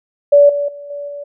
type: tone with level steps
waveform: sine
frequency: 575 Hz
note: D5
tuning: 37 cents flat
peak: -4 / -15 / -29 / -23 / -25 dBFS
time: 0.32-1.24 s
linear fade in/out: 10 ms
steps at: 0.49 / 0.68 / 0.9 / 1.08 s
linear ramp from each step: 5 ms
effects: none